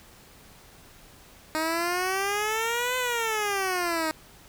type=exponential two-way sweep; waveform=10% pulse; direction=up then down; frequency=311.1 to 510 to 311.1 Hz; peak=-17 dBFS; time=1.55-4.11 s; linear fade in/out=0 ms; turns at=2.97 s; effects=pink hiss -52 dBFS RMS until 4.48 s